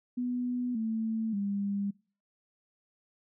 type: tone with pitch steps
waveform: sine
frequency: 246.9 / 222.5 / 200.5 Hz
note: B3 / A3 / G3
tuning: 0 / +20 / +39 cents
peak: -29 dBFS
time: 0.17-1.91 s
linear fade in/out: 10 ms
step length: 580 ms
effects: noise-tail reverb RT60 0.4 s tail -24 dB re dry

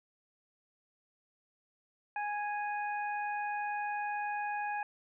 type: harmonic tone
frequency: 829 Hz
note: G#5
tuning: 3 cents flat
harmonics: 1 / 2 / 3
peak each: -34 / -40 / -44 dBFS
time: 2.16-4.83 s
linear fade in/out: 2 ms
effects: none

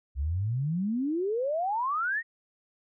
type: exponential sweep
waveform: sine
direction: up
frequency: 64.2 to 1912 Hz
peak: -26 dBFS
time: 0.15-2.23 s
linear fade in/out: 50 ms
effects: none

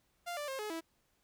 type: tone with pitch steps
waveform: sawtooth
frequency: 697 / 588 / 534 / 423.8 / 327.4 Hz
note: F5 / D5 / C5 / G#4 / E4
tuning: -4 / +2 / +35 / +35 / -12 cents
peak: -34 dBFS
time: 0.26-0.81 s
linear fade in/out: 20 ms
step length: 110 ms
effects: pink hiss -75 dBFS RMS until 1.23 s

